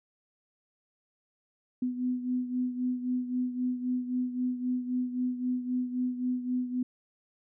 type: beating tone pair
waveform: sine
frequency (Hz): 249.7 / 253.5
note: B3 / B3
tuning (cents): +19 / +45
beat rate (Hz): 3.8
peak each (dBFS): -29 / -35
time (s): 1.82-6.83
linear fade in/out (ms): 5
effects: none